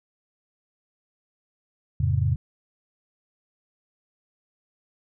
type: chord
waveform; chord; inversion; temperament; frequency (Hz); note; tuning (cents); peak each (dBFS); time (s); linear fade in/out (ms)
sine; F augmented; none; just; 87.31 / 109.13 / 136.42; F2 / A2 / C#3; 0 / -14 / -27; -24; 2-2.36; 5
effects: none